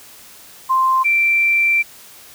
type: tone pair in turn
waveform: sine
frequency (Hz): 1046.5 / 2349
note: C6 / D7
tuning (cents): 0 / 0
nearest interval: octave + major second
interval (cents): 1400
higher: second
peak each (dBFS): -12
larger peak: neither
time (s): 0.69-1.04 / 1.04-1.83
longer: second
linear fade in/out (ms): 20
effects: white hiss -42 dBFS RMS until 2.34 s